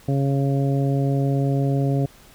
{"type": "harmonic tone", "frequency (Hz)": 138, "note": "C#3", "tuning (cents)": -7, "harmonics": [1, 2, 3, 4, 5], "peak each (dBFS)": [-19, -25, -29, -31, -33], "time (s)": [0.08, 2.06], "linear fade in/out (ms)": 5, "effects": ["pink hiss -50 dBFS RMS until 2.34 s"]}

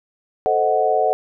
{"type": "chord", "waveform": "sine", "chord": "A diminished seventh", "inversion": "none", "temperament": "equal", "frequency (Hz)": [440, 523.3, 622.3, 740], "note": ["A4", "C5", "Eb5", "Gb5"], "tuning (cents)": [0, 0, 0, 0], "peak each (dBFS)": [-21, -23, -21, -18], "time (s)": [0.46, 1.13], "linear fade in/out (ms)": 0, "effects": []}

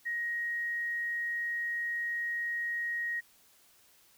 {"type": "tone", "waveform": "sine", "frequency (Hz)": 1883, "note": "A#6", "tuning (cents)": 17, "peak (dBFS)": -31, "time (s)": [0.05, 3.21], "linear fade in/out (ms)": 20, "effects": ["white hiss -63 dBFS RMS until 4.17 s"]}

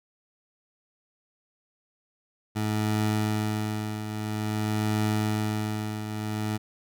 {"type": "tone with tremolo", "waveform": "20% pulse", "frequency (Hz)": 107.1, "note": "A2", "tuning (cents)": -46, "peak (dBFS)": -18, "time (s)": [2.55, 6.58], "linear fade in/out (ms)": 20, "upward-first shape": "triangle", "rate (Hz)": 0.5, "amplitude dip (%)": 65, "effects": []}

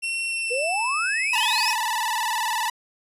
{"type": "tone with pitch glide", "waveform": "40% pulse", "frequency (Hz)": [2719, 2537], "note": ["F7", "D#7"], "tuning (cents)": [-47, 33], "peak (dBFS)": -24, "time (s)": [0.02, 1.75], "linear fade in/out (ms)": 20, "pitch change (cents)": -120, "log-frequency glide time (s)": [0.27, 1.52]}
{"type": "exponential sweep", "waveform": "sine", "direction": "up", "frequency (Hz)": [466.3, 5770], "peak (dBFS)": -24, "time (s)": [0.5, 1.72], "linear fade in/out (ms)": 20}
{"type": "tone with vibrato", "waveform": "sawtooth", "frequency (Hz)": 925, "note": "A#5", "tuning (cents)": -14, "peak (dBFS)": -19, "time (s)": [1.33, 2.7], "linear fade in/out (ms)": 5, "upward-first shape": "square", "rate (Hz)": 20, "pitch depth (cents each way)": 88}
{"effects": ["resampled to 32000 Hz"]}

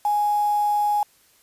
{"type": "tone with quantisation", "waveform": "sine", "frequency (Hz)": 830.6, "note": "G#5", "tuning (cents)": 0, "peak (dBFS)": -18, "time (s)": [0.05, 1.03], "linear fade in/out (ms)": 2, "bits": 6, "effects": ["white hiss -58 dBFS RMS until 1.42 s", "resampled to 32000 Hz"]}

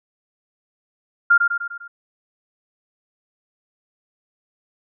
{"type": "tone with echo", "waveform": "sine", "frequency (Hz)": 1400, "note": "F6", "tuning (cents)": 4, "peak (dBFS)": -9, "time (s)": [1.3, 1.38], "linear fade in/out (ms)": 10, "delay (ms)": 100, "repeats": 5, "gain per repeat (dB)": -5, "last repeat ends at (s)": 1.88, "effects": []}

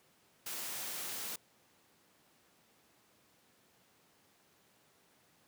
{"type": "noise", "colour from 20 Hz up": "white", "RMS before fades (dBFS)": -41, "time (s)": [0.46, 1.36], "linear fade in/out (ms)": 5, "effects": ["pink hiss -68 dBFS RMS until 5.47 s", "high-pass 150 Hz 12 dB/octave"]}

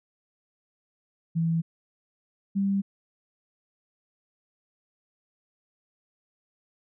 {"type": "tone pair in turn", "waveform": "sine", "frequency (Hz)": [164.81, 197.15], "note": ["E3", "G3"], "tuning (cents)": [0, 10], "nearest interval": "minor third", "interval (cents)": 310, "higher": "second", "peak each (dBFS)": -22, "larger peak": "neither", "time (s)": [[1.35, 1.62], [2.55, 2.82]], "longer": "neither", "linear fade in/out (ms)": 20, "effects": []}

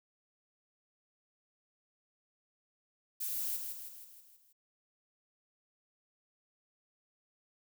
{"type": "noise with echo", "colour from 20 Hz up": "violet", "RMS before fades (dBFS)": -37, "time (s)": [3.2, 3.57], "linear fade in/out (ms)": 10, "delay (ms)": 160, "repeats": 6, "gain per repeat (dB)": -5, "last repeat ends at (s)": 4.53, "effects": []}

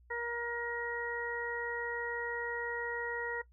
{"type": "harmonic tone", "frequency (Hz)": 473, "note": "A#4", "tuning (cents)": 25, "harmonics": [1, 2, 3, 4], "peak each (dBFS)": [-39, -41, -44, -39], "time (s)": [0.1, 3.42], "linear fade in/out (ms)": 10, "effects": ["noise-tail reverb RT60 0.1 s tail -18 dB re dry", "added 60 Hz sine -59 dBFS peak until 3.52 s"]}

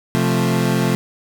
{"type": "chord", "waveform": "30% pulse", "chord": "F major", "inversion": "second", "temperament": "equal", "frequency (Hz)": [130.81, 174.61, 220], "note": ["C3", "F3", "A3"], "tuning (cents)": [0, 0, 0], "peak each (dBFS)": [-17, -17, -18], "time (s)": [0.15, 0.95], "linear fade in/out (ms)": 0, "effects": []}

